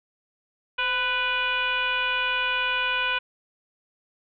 sine tone with frequency modulation, 1975.5 Hz, B6, in tune, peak -22 dBFS, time 0.78-3.19 s, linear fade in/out 10 ms, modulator 487 Hz, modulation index 2.2, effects none

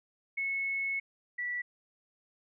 sine tone pair in turn, 2195 / 1955.5 Hz, C#7 / B6, -18 / -18 cents, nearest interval major second, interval 200 cents, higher first, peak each -30 / -32 dBFS, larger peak first, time 0.37-1 / 1.38-1.62 s, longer first, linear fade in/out 10 ms, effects none

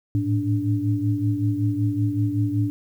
sine tone cluster, 106.5 / 111.8 / 291.3 Hz, G#2 / A2 / D4, +44 / +28 / -14 cents, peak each -24 dBFS, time 0.15-2.7 s, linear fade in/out 0 ms, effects 9-bit

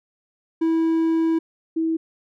triangle / sine tone pair in turn, 326.1 / 324.3 Hz, E4 / E4, -19 / -28 cents, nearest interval unison, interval 9 cents, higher first, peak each -15 / -19 dBFS, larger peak first, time 0.61-1.39 / 1.76-1.97 s, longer first, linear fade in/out 10 ms, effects none

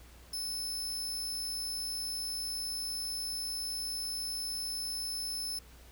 sawtooth tone, 5260 Hz, E8, 5 cents flat, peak -32 dBFS, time 0.33-5.59 s, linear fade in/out 5 ms, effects added 60 Hz sine -54 dBFS peak until 5.91 s + pink hiss -58 dBFS RMS until 5.91 s

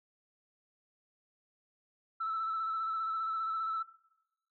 sine tone with vibrato, 1318.5 Hz, E6, in tune, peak -31 dBFS, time 2.2-3.83 s, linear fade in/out 10 ms, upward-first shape square, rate 15 Hz, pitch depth 21 cents each way, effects noise-tail reverb RT60 0.9 s tail -20 dB re dry + tanh soft clip ceiling -28 dBFS

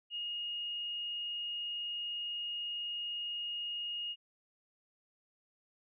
sine tone, 2861 Hz, F7, 41 cents sharp, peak -36 dBFS, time 0.1-4.16 s, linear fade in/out 50 ms, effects none

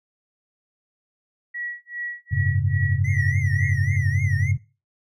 sine tone with tremolo, 1925 Hz, B6, 45 cents flat, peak -26 dBFS, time 1.54-3.97 s, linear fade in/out 10 ms, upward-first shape sine, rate 2.5 Hz, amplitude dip 100%
sine chord, F# suspended second, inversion none, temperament equal with one note detuned, 92.5 / 103.83 / 136.37 Hz, F#2 / G#2 / C#3, 0 / 0 / -28 cents, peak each -23 dBFS, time 2.31-4.58 s, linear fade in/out 20 ms
triangle tone with vibrato, 1975.5 Hz, B6, in tune, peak -28 dBFS, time 3.04-4.52 s, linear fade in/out 10 ms, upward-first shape triangle, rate 3.6 Hz, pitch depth 160 cents each way
effects noise-tail reverb RT60 0.3 s tail -18 dB re dry

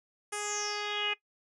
10% pulse tone with low-pass filter sweep, 415.3 Hz, G#4, in tune, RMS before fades -34 dBFS, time 0.32-1.14 s, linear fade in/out 10 ms, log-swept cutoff 9400 to 2600 Hz, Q 7.4, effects noise-tail reverb RT60 0.1 s tail -18 dB re dry

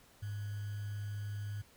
sine tone with sample-and-hold, 102.9 Hz, G#2, 16 cents flat, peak -37 dBFS, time 0.22-1.62 s, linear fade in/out 10 ms, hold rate 1575 Hz, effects pink hiss -63 dBFS RMS until 1.76 s

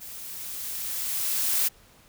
blue noise with level ramp, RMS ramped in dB -41 to -23 dBFS, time 0-1.69 s, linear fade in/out 20 ms, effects pink hiss -56 dBFS RMS until 2.08 s

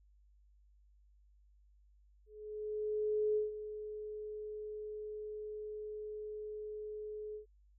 sine tone with ADSR envelope, 425 Hz, G#4, 40 cents sharp, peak -29 dBFS, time 2.26-7.46 s, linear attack 1100 ms, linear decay 150 ms, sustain -12 dB, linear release 110 ms, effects added 50 Hz sine -63 dBFS peak until 7.78 s

